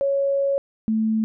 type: tone pair in turn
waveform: sine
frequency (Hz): 554.4 / 220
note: C#5 / A3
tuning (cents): 0 / 0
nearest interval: octave + major third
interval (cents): 1600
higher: first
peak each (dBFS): -18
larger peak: neither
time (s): 0.01-0.58 / 0.88-1.24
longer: first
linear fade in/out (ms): 0
effects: none